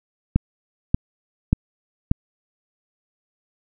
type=click train; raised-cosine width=5 ms; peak=-3 dBFS; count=4; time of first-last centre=0.36-2.114 s; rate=1.71 Hz; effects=none